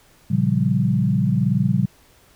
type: chord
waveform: sine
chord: G half-diminished seventh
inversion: first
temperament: equal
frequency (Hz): 116.54 / 138.59 / 174.61 / 196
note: Bb2 / Db3 / F3 / G3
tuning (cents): 0 / 0 / 0 / 0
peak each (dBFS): -22 / -21 / -22 / -21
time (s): 0.3-1.86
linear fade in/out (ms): 10
effects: pink hiss -54 dBFS RMS until 2.35 s